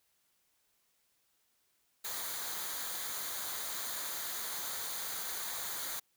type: noise with comb filter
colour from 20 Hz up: white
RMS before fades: -39 dBFS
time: 2.04-6 s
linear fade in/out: 10 ms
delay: 0.37 ms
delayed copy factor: -0.6
effects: white hiss -75 dBFS RMS until 6.16 s